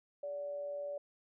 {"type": "tone with amplitude modulation", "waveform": "sine", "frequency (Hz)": 576, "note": "D5", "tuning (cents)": -34, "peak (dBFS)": -36, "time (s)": [0.23, 0.98], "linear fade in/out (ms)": 5, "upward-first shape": "sine", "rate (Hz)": 163, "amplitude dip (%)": 35, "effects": []}